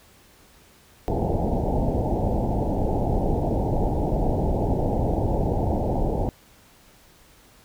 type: low-pass noise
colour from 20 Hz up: pink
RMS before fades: -23 dBFS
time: 1.08-6.29 s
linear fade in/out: 0 ms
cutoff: 880 Hz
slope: 96 dB/octave
effects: pink hiss -54 dBFS RMS until 7.64 s